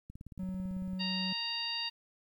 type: click train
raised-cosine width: 5 ms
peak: -34 dBFS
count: 16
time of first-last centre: 0.1-0.933 s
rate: 18 Hz
type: tone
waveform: triangle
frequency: 186.2 Hz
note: F#3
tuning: 11 cents sharp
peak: -33 dBFS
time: 0.39-1.33 s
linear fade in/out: 5 ms
type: harmonic tone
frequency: 932.3 Hz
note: A#5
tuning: in tune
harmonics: 1 / 2 / 3 / 4 / 5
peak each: -45 / -45 / -38 / -41 / -37 dBFS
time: 0.99-1.9 s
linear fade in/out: 20 ms
effects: 11-bit